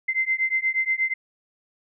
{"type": "beating tone pair", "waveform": "sine", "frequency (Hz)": [2071, 2079.4], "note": ["C7", "C7"], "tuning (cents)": [-18, -11], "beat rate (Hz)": 8.4, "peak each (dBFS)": -24, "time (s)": [0.08, 1.14], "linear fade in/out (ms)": 10, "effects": []}